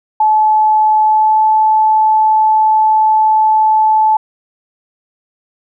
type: tone with pitch glide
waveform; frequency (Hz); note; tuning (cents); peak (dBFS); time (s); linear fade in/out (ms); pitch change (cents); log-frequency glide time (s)
sine; 862 to 868.5; A5 to A5; -36 to -23; -7; 0.2-4.17; 5; +13; 1.03-1.42
effects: none